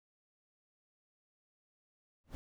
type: noise with exponential growth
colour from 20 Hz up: brown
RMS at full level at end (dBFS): -40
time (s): 2.24-2.35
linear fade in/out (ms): 0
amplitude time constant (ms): 23
effects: none